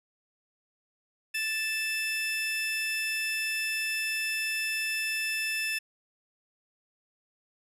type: tone pair together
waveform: 35% pulse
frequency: 1760 / 2637 Hz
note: A6 / E7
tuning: 0 / 0 cents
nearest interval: perfect fifth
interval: 700 cents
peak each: -33 / -28 dBFS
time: 1.34-5.79 s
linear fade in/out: 10 ms
effects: resampled to 32000 Hz